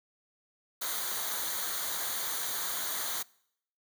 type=noise with comb filter; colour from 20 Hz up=white; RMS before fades=-34 dBFS; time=0.81-3.23 s; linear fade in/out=10 ms; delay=0.38 ms; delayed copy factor=-0.7; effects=noise-tail reverb RT60 0.7 s tail -24 dB re dry